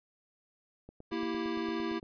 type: click train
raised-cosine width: 2 ms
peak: -35 dBFS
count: 11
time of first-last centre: 0.89-2.029 s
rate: 8.78 Hz
type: chord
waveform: square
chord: E diminished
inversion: second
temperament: equal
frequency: 233.1 / 329.6 / 392 Hz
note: Bb3 / E4 / G4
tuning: 0 / 0 / 0 cents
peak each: -39 / -35 / -39 dBFS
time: 1.11-2 s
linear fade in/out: 20 ms
effects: resampled to 11025 Hz